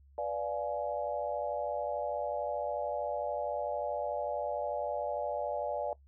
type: chord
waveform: sine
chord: B diminished seventh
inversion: none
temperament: equal with one note detuned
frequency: 493.9 / 587.3 / 698.5 / 842.2 Hz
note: B4 / D5 / F5 / Ab5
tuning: 0 / 0 / 0 / +24 cents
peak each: -40 / -34 / -39 / -39 dBFS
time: 0.18-5.93 s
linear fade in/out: 2 ms
effects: noise-tail reverb RT60 0.1 s tail -19 dB re dry + added 69 Hz sine -57 dBFS peak until 6.07 s